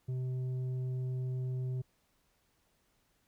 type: tone with tanh clipping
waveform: sine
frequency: 128 Hz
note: C3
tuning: 38 cents flat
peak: -34 dBFS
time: 0.08-1.82 s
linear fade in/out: 10 ms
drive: 6 dB
effects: pink hiss -74 dBFS RMS until 3.27 s